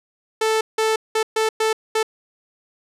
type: tone bursts at uneven times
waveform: sawtooth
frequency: 440 Hz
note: A4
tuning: in tune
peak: -13 dBFS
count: 6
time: 0.41-0.61 / 0.78-0.96 / 1.15-1.23 / 1.36-1.49 / 1.6-1.73 / 1.95-2.03 s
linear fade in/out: 5 ms
effects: low-pass 10000 Hz 12 dB/octave